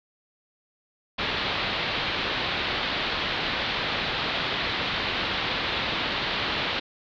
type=low-pass noise; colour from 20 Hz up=white; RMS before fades=-28 dBFS; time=1.18-6.8 s; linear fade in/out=10 ms; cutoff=4100 Hz; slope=48 dB/octave; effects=none